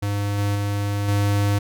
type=tone with level steps; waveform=square; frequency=101.7 Hz; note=G#2; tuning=36 cents flat; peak=-22 / -20 / -22 / -18 dBFS; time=0.02-1.59 s; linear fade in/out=10 ms; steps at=0.38 / 0.55 / 1.08 s; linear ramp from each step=5 ms; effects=none